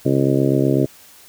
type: harmonic tone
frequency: 68 Hz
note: C#2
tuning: 33 cents flat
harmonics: 2 / 3 / 4 / 5 / 6 / 7 / 8 / 9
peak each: -19 / -27 / -19 / -20 / -22 / -28 / -28 / -26 dBFS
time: 0.05-0.86 s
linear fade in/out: 10 ms
effects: white hiss -46 dBFS RMS until 1.28 s